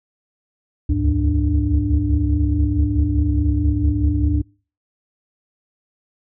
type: tone cluster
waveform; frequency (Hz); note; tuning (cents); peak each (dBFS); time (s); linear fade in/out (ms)
sine; 67.2 / 72.9 / 77.6 / 103.3 / 295.3; C2 / D2 / D#2 / G#2 / D4; +47 / -12 / -4 / -9 / +10; -21; 0.89-4.42; 10
effects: noise-tail reverb RT60 0.4 s tail -26 dB re dry + tanh soft clip ceiling -6 dBFS